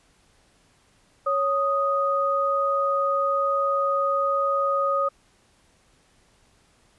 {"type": "tone pair together", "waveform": "sine", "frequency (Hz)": [554.4, 1244.5], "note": ["C#5", "D#6"], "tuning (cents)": [0, 0], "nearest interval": "octave + major second", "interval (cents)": 1400, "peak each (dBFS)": [-24, -22], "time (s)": [1.26, 5.09], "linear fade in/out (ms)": 10, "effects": ["pink hiss -61 dBFS RMS until 6.98 s", "resampled to 24000 Hz"]}